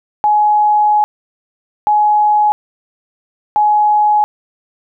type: tone bursts at uneven times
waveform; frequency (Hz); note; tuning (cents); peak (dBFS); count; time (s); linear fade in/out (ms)
sine; 841; G#5; +22; -8; 3; 0.24-1.04 / 1.87-2.52 / 3.56-4.24; 0
effects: none